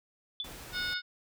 sine tone with exponential decay, 3478 Hz, A7, 21 cents flat, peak -29 dBFS, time 0.4-0.52 s, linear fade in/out 1 ms, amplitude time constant 25 ms
pink noise, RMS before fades -46 dBFS, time 0.44-0.94 s, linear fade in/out 5 ms
harmonic tone, 730 Hz, F#5, 24 cents flat, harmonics 2 / 3 / 4 / 5 / 6 / 7, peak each -34 / -43 / -46 / -37 / -44 / -40 dBFS, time 0.72-1.02 s, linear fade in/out 50 ms
effects none

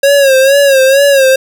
square tone with vibrato, 546 Hz, C#5, 26 cents flat, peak -5 dBFS, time 0.03-1.36 s, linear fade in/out 5 ms, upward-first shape sine, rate 2.2 Hz, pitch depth 71 cents each way, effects none

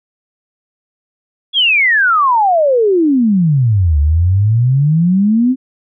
sine exponential two-way sweep, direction down then up, 3422 to 71 to 266 Hz, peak -8 dBFS, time 1.53-5.56 s, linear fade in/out 50 ms, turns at 3.99 s, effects none

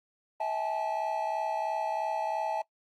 triangle tone cluster, 647 / 803 / 866 Hz, E5 / G5 / A5, -32 / +41 / -28 cents, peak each -32 / -34 / -30 dBFS, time 0.4-2.62 s, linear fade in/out 5 ms, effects noise-tail reverb RT60 0.1 s tail -22 dB re dry + Opus 32 kbps

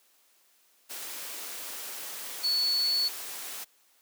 sine tone in noise, 4427 Hz, C#8, 3 cents flat, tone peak -24 dBFS, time 2.43-3.09 s, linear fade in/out 20 ms, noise white, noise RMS -39 dBFS, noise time 0.89-3.65 s, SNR +12 dB, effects white hiss -65 dBFS RMS until 4.01 s + high-pass 300 Hz 12 dB/octave

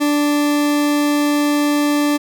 40% pulse tone, 292.9 Hz, D4, 5 cents flat, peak -13 dBFS, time 0-2.18 s, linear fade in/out 20 ms, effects none

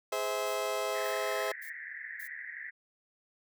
30% pulse chord, Ab augmented, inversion none, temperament just, 415.3 / 519.1 / 648.9 Hz, Ab4 / C5 / E5, 0 / -14 / -27 cents, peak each -34 / -33 / -32 dBFS, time 0.12-1.52 s, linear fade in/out 5 ms
violet noise bursts, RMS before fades -49 dBFS, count 4, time 0.46-2.278 s, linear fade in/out 10 ms, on 87 ms, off 490 ms
pink band-pass noise, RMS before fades -43 dBFS, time 0.94-2.71 s, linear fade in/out 20 ms, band 1700 to 2000 Hz, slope 96 dB/octave
effects none

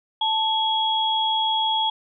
sine tone pair together, 880 / 3322 Hz, A5 / G#7, 0 / 0 cents, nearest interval octave + major seventh, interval 2300 cents, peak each -22 dBFS, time 0.21-1.9 s, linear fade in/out 5 ms, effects none

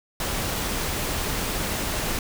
pink noise, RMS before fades -27 dBFS, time 0.2-2.19 s, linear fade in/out 2 ms, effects none

